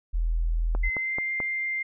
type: tone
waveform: sine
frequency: 41.2 Hz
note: E1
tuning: in tune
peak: -22 dBFS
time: 0.13-0.9 s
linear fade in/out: 20 ms
type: click train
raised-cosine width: 1 ms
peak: -19 dBFS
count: 4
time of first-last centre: 0.75-1.402 s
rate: 4.6 Hz
type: tone with pitch glide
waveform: sine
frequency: 2061 to 2098 Hz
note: C7 to C7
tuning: -27 to +4 cents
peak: -26 dBFS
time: 0.83-1.83 s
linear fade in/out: 10 ms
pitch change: +31 cents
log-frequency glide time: 0.95-1.18 s
effects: none